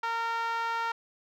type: tone with band-pass filter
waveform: 5% pulse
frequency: 459.7 Hz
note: A#4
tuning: 24 cents flat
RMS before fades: -31 dBFS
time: 0.03-0.92 s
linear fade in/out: 5 ms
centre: 1100 Hz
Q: 7.3
effects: none